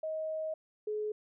sine tone pair in turn, 630 / 424.6 Hz, D#5 / G#4, +21 / +38 cents, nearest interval perfect fifth, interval 683 cents, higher first, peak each -33 / -32 dBFS, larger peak second, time 0.03-0.54 / 0.87-1.12 s, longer first, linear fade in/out 5 ms, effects none

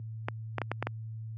clicks, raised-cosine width 0.5 ms, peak -15 dBFS, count 6, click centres 0.285 / 0.583 / 0.617 / 0.716 / 0.826 / 0.87 s, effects added 111 Hz sine -31 dBFS peak until 1.37 s + high-pass 150 Hz 12 dB/octave

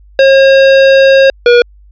square tone pair in turn, 540 / 480.9 Hz, C#5 / B4, -45 / -46 cents, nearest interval major second, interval 201 cents, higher first, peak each -3 dBFS, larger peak neither, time 0.19-1.3 / 1.46-1.62 s, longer first, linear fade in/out 2 ms, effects added 50 Hz sine -37 dBFS peak until 1.91 s + resampled to 11025 Hz

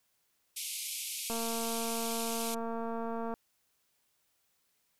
white band-pass noise, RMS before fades -39 dBFS, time 0.56-2.55 s, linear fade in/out 10 ms, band 2200 to 13000 Hz, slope 96 dB/octave
click train, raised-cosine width 1 ms, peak -25 dBFS, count 468, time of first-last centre 1.3-3.339 s, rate 229 Hz
effects white hiss -75 dBFS RMS until 4.99 s

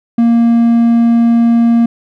triangle tone, 233.1 Hz, A#3, in tune, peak -4 dBFS, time 0.18-1.86 s, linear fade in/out 5 ms, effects none

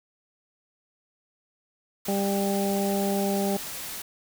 white noise, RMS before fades -36 dBFS, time 2.05-4.02 s, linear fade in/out 5 ms
harmonic tone, 198.2 Hz, G3, 19 cents sharp, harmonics 1 / 2 / 3 / 4, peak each -26 / -29 / -31 / -32 dBFS, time 2.08-3.57 s, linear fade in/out 5 ms
effects none

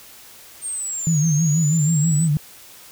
sine linear two-way sweep, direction down then up, 8750 to 6320 to 8080 Hz, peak -24 dBFS, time 0.61-2.29 s, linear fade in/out 50 ms, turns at 1.28 s
sine tone with vibrato, 155.56 Hz, D#3, in tune, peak -15 dBFS, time 1.07-2.37 s, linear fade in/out 0 ms, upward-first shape sine, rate 6.2 Hz, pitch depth 120 cents each way
effects white hiss -44 dBFS RMS until 2.91 s

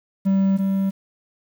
triangle tone pair in turn, 193.8 / 193.8 Hz, G3 / G3, -20 / -20 cents, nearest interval unison, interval 0 cents, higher neither, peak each -13 / -16 dBFS, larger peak first, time 0.25-0.58 / 0.58-0.91 s, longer neither, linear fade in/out 20 ms, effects 8-bit

